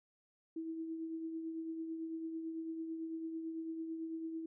sine tone with tremolo, 324.8 Hz, E4, 26 cents flat, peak -37 dBFS, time 0.56-4.46 s, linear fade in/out 5 ms, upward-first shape triangle, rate 9 Hz, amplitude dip 45%, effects none

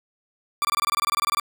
40% pulse tone bursts, 1171 Hz, D6, 5 cents flat, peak -19 dBFS, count 16, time 0.62-1.398 s, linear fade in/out 0 ms, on 28 ms, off 22 ms, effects none

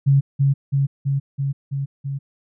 sine tone with echo, 138.4 Hz, C#3, 2 cents flat, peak -11 dBFS, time 0.06-0.21 s, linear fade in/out 20 ms, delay 330 ms, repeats 6, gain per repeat -2 dB, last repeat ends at 2.19 s, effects none

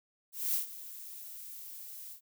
violet noise with ADSR envelope, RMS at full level -30 dBFS, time 0.32-2.21 s, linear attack 220 ms, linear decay 120 ms, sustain -16 dB, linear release 95 ms, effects none

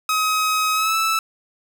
sawtooth tone with pitch glide, 1268 to 1314.2 Hz, D#6 to E6, +32 to -6 cents, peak -14 dBFS, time 0.09-1.19 s, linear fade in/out 2 ms, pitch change +62 cents, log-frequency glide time 0.73-0.96 s, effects none

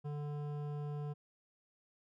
sine tone with hard clipping, 146.83 Hz, D3, in tune, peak -40 dBFS, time 0.04-1.14 s, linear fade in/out 20 ms, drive 13 dB, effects none

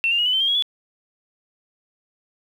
sine tone with pitch steps, 2700 / 2794 / 2890 / 2991 / 3094 / 3202 / 3313 / 3427 Hz, E7 / F7 / F#7 / F#7 / G7 / G7 / G#7 / A7, +41 / 0 / -41 / +18 / -23 / +36 / -5 / -46 cents, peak -17 dBFS, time 0.04-0.624 s, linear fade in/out 0 ms, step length 73 ms, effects 8-bit

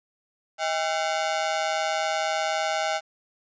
sawtooth ring-modulated tone, 718 Hz, F5, 48 cents sharp, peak -17 dBFS, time 0.58-3.01 s, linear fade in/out 50 ms, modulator 81.8 Hz, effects resampled to 16000 Hz + 9-bit

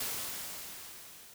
white noise with level ramp, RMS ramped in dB -35 to -54 dBFS, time 0-1.34 s, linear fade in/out 5 ms, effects none

